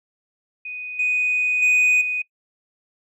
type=tone with level steps; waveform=sine; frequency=2489 Hz; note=D#7; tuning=in tune; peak=-29 / -17 / -11 / -21 dBFS; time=0.65-2.22 s; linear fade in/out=5 ms; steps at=0.99 / 1.62 / 2.01 s; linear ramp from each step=5 ms; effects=noise-tail reverb RT60 0.1 s tail -22 dB re dry + tanh soft clip ceiling -13 dBFS